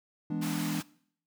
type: chord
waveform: triangle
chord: E dominant seventh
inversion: none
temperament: equal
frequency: 164.81 / 207.7 / 246.9 / 293.7 Hz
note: E3 / G#3 / B3 / D4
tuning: 0 / 0 / 0 / 0 cents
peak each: -33 / -34 / -36 / -32 dBFS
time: 0.3-0.81 s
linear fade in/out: 5 ms
type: high-pass noise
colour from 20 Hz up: pink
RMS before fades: -40 dBFS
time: 0.41-0.83 s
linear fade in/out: 20 ms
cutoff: 700 Hz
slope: 48 dB/octave
effects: noise-tail reverb RT60 0.6 s tail -21 dB re dry